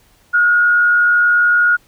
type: tone with frequency modulation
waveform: sine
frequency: 1435 Hz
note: F6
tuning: 47 cents sharp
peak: -9 dBFS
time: 0.33-1.77 s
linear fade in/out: 20 ms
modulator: 88.3 Hz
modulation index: 0.37
effects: pink hiss -53 dBFS RMS until 1.87 s